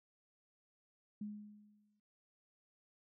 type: tone with exponential decay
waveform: sine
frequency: 208.8 Hz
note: G#3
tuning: 10 cents sharp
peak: -39 dBFS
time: 1.21-2 s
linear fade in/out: 5 ms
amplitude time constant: 170 ms
effects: none